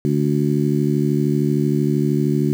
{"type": "harmonic tone", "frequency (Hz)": 73, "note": "D2", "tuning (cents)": -10, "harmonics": [2, 3, 4, 5], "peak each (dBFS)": [-19, -21, -22, -23], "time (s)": [0.05, 2.53], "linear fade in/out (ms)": 0, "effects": ["7-bit"]}